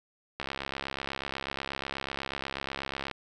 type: click train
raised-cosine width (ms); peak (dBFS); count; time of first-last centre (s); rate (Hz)
0.3; -17; 186; 0.4-3.113; 68.2
effects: none